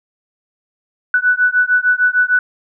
sine beating tone pair, 1483 / 1489.6 Hz, F#6 / F#6, +4 / +11 cents, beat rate 6.6 Hz, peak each -14 dBFS, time 1.14-2.39 s, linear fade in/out 2 ms, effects none

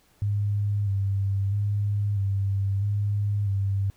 sine tone with vibrato, 100.4 Hz, G2, 42 cents sharp, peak -22 dBFS, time 0.22-3.9 s, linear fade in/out 0 ms, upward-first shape square, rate 0.77 Hz, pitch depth 34 cents each way, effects pink hiss -62 dBFS RMS until 3.96 s

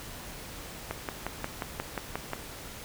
click train, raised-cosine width 0.5 ms, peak -16 dBFS, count 9, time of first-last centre 0.91-2.333 s, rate 5.62 Hz, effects pink hiss -43 dBFS RMS until 2.84 s

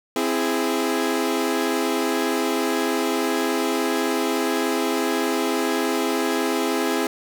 sawtooth chord, C augmented, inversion none, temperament equal with one note detuned, 261.6 / 331.9 / 415.3 Hz, C4 / E4 / G#4, 0 / +12 / 0 cents, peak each -21 dBFS, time 0.16-7.07 s, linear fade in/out 2 ms, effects none

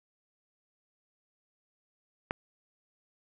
click, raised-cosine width 0.5 ms, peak -15 dBFS, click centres 2.309 s, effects none

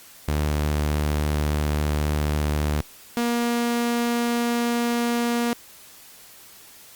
sawtooth tone pair in turn, 74.7 / 237.2 Hz, D2 / A#3, +30 / +30 cents, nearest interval octave + minor sixth, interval 2000 cents, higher second, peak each -17 dBFS, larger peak neither, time 0.28-2.81 / 3.17-5.53 s, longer first, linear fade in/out 0 ms, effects white hiss -47 dBFS RMS until 6.95 s + Opus 48 kbps

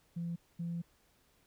sine tone bursts at uneven times, 170 Hz, F3, 46 cents flat, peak -34 dBFS, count 2, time 0.16-0.36 / 0.59-0.82 s, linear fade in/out 10 ms, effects tanh soft clip ceiling -31 dBFS + pink hiss -70 dBFS RMS until 1.46 s

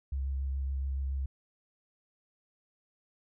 sine tone with vibrato, 67.6 Hz, C#2, 43 cents flat, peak -30 dBFS, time 0.12-1.26 s, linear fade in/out 5 ms, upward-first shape sine, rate 7.1 Hz, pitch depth 19 cents each way, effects none

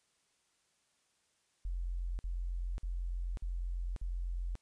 sine tone bursts, 43.85 Hz, F1, 8 cents sharp, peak -34 dBFS, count 5, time 1.65-4.554 s, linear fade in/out 0 ms, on 540 ms, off 51 ms, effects white hiss -75 dBFS RMS until 4.61 s + resampled to 22050 Hz

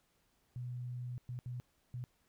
sine tone bursts at uneven times, 123.47 Hz, B2, in tune, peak -39 dBFS, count 4, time 0.56-1.18 / 1.29-1.39 / 1.46-1.6 / 1.94-2.04 s, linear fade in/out 0 ms, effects pink hiss -75 dBFS RMS until 2.28 s

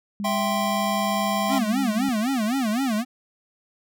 sine tone, 203.2 Hz, G#3, 38 cents flat, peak -26 dBFS, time 0.2-2.09 s, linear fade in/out 0 ms
square chord, C major, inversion first, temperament equal, 659.3 / 784 / 1046.5 Hz, E5 / G5 / C6, 0 / 0 / 0 cents, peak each -28 dBFS, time 0.24-1.59 s, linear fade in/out 10 ms
square tone with vibrato, 240.3 Hz, B3, 47 cents flat, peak -22 dBFS, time 1.48-3.05 s, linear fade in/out 50 ms, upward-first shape sine, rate 3.9 Hz, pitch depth 240 cents each way
effects none

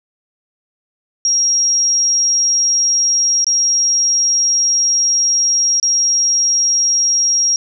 sine tone with dropouts, 5620 Hz, F8, 10 cents sharp, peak -11 dBFS, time 1.25-7.56 s, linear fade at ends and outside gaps 1 ms, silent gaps 3.444-3.467 / 5.799-5.828 s, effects none

